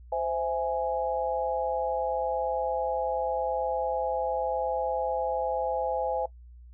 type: chord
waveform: sine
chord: C augmented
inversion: none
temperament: equal with one note detuned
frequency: 518.4 / 659.3 / 830.6 Hz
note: C5 / E5 / G#5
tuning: -16 / 0 / 0 cents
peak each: -30 / -31 / -30 dBFS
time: 0.12-6.26 s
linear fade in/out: 5 ms
effects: noise-tail reverb RT60 0.1 s tail -20 dB re dry + added 60 Hz sine -46 dBFS peak until 6.73 s